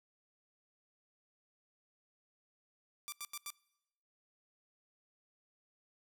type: tone bursts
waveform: 5% pulse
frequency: 1174.7 Hz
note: D6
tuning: in tune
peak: -29 dBFS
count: 4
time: 3.08-3.503 s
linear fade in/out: 0 ms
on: 42 ms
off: 85 ms
effects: noise-tail reverb RT60 0.9 s tail -24 dB re dry